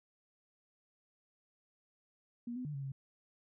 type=tone with pitch steps; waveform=sine; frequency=238.5 / 252 / 148.4 / 138.3 / 135.7 Hz; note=A#3 / B3 / D3 / C#3 / C#3; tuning=+40 / +35 / +18 / -4 / -36 cents; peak=-38 dBFS; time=2.47-2.92 s; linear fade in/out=5 ms; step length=90 ms; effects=none